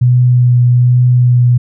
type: tone with vibrato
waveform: sine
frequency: 123.47 Hz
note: B2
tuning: in tune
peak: -5 dBFS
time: 0.01-1.58 s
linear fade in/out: 10 ms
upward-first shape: triangle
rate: 1.2 Hz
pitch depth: 16 cents each way
effects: none